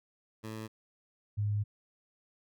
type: tone pair in turn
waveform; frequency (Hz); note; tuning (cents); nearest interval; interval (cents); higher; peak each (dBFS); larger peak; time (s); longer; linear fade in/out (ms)
15% pulse / sine; 110 / 103.83; A2 / G#2; 0 / 0; minor second; 100; first; -33 / -28; second; 0.43-0.68 / 1.37-1.64; second; 20
effects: none